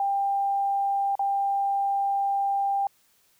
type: tone with dropouts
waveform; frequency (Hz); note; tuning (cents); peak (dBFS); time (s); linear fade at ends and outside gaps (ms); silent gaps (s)
sine; 794; G5; +22; -22; 0-2.87; 2; 1.154-1.193
effects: white hiss -64 dBFS RMS until 3.39 s